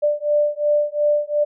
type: beating tone pair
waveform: sine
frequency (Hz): 590 / 592.8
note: D5 / D5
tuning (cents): +8 / +16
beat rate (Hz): 2.8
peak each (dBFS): -19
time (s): 0.02-1.45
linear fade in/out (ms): 20
effects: none